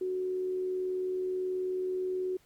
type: tone with amplitude modulation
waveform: sine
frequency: 370 Hz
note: F#4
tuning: in tune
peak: -28 dBFS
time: 0.01-2.37 s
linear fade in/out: 5 ms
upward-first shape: sine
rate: 78.5 Hz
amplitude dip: 25%
effects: pink hiss -65 dBFS RMS until 2.45 s + MP3 96 kbps